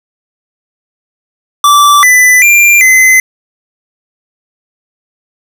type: tone with pitch steps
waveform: square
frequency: 1165 / 1997 / 2380 / 2044 Hz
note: D6 / B6 / D7 / C7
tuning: -14 / +19 / +22 / -41 cents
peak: -3 dBFS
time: 1.64-3.2 s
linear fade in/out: 2 ms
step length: 390 ms
effects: none